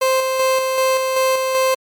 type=tone with tremolo; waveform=30% pulse; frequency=523.3 Hz; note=C5; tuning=in tune; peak=-11 dBFS; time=0.01-1.75 s; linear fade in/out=10 ms; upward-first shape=square; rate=2.6 Hz; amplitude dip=35%; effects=MP3 96 kbps